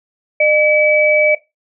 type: tone pair together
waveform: sine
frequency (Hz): 606.8 / 2291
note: D#5 / D7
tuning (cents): -44 / -44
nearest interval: octave + major seventh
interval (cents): 2300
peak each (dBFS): -12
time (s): 0.4-1.35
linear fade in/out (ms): 5
effects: noise-tail reverb RT60 0.2 s tail -17 dB re dry